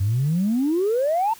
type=exponential sweep; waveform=sine; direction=up; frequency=93.1 to 930 Hz; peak=-17 dBFS; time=0-1.34 s; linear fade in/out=10 ms; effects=tanh soft clip ceiling -14 dBFS + white hiss -46 dBFS RMS until 1.39 s